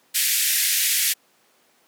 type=band-pass noise; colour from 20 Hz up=white; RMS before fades=-21 dBFS; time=0.14-1.14 s; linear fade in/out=20 ms; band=1700 to 15000 Hz; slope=48 dB/octave; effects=pink hiss -60 dBFS RMS until 1.87 s + high-pass 300 Hz 12 dB/octave